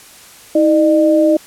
sine tone pair together, 320.3 / 605.6 Hz, E4 / D#5, -50 / -47 cents, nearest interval major seventh, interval 1103 cents, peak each -11 dBFS, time 0.55-1.37 s, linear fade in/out 5 ms, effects white hiss -40 dBFS RMS until 1.46 s + low-pass 12000 Hz 12 dB/octave

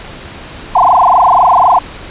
sine tone with frequency modulation, 879 Hz, A5, 2 cents flat, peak -4 dBFS, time 0.75-1.79 s, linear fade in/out 5 ms, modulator 24 Hz, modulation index 7.6, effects pink hiss -29 dBFS RMS until 2.1 s + resampled to 8000 Hz

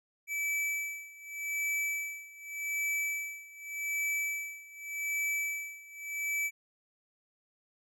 square tone with tremolo, 2306 Hz, D7, 32 cents flat, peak -30 dBFS, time 0.27-6.51 s, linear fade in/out 50 ms, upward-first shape sine, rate 0.85 Hz, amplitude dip 90%, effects none

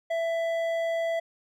sine tone with hard clipping, 664 Hz, E5, 12 cents sharp, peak -27 dBFS, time 0.1-1.2 s, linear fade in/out 10 ms, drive 8 dB, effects none

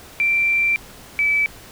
sine tone pair in turn, 2352 / 2304 Hz, D7 / D7, +2 / -34 cents, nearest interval unison, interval 36 cents, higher first, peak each -15 dBFS, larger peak neither, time 0.2-0.76 / 1.19-1.46 s, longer first, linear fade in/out 0 ms, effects pink hiss -42 dBFS RMS until 1.71 s

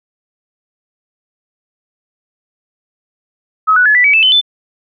sine tone with pitch steps, 1279 / 1477.7 / 1707.3 / 1972.5 / 2279 / 2633 / 3042 / 3515 Hz, D#6 / F#6 / G#6 / B6 / C#7 / E7 / F#7 / A7, +47 / -3 / +47 / -3 / +47 / -3 / +47 / -2 cents, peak -6 dBFS, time 3.67-4.414 s, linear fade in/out 20 ms, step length 93 ms, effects none

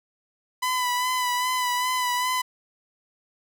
sawtooth tone with vibrato, 999 Hz, B5, 20 cents sharp, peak -19 dBFS, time 0.62-2.42 s, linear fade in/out 10 ms, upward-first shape sine, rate 2.5 Hz, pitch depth 30 cents each way, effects none

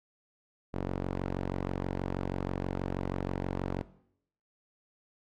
sawtooth tone with band-pass filter, 46.25 Hz, F#1, in tune, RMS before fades -34 dBFS, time 0.73-3.83 s, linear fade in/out 20 ms, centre 360 Hz, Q 0.61, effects noise-tail reverb RT60 0.7 s tail -17 dB re dry + AAC 48 kbps

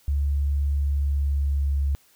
sine tone with pitch glide, 71 to 70.02 Hz, C#2 to C#2, +42 to +18 cents, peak -20 dBFS, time 0.08-1.95 s, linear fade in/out 0 ms, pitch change -24 cents, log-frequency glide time 0.79-1.82 s, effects white hiss -59 dBFS RMS until 2.15 s

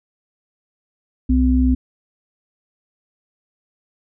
sine tone pair together, 63.92 / 255.7 Hz, C2 / C4, -40 / -40 cents, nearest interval 2 octaves, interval 2400 cents, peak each -15 dBFS, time 1.29-1.75 s, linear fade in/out 10 ms, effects none

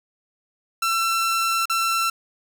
sawtooth tone with dropouts, 1345 Hz, E6, 34 cents sharp, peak -16 dBFS, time 0.82-2.1 s, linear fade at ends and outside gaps 5 ms, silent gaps 1.656-1.697 s, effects none

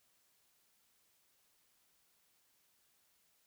silence, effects white hiss -74 dBFS RMS until 3.46 s

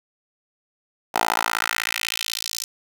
10% pulse tone with high-pass filter sweep, 56.1 Hz, A1, 34 cents sharp, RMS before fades -25 dBFS, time 1.14-2.65 s, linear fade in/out 10 ms, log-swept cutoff 710 to 5800 Hz, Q 1.9, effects 7-bit

